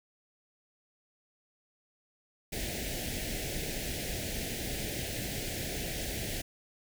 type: band-stop noise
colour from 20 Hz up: pink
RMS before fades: -36 dBFS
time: 2.52-6.42 s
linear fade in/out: 10 ms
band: 740 to 1700 Hz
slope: 48 dB/octave
effects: none